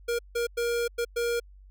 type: tone bursts at uneven times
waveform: square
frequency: 472.2 Hz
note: A#4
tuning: 22 cents sharp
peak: -26 dBFS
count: 5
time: 0.08-0.19 / 0.35-0.47 / 0.57-0.88 / 0.98-1.05 / 1.16-1.4 s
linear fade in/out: 10 ms
effects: added 48 Hz sine -48 dBFS peak until 1.7 s